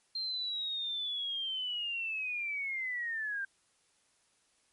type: linear sweep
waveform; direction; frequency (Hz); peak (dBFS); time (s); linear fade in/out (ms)
sine; down; 4186 to 1568; -33; 0.15-3.45; 5
effects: white hiss -71 dBFS RMS until 4.72 s + MP3 48 kbps